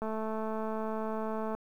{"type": "click train", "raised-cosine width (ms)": 1, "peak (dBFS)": -23, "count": 336, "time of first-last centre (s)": [0.02, 1.55], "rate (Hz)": 219, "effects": ["10-bit"]}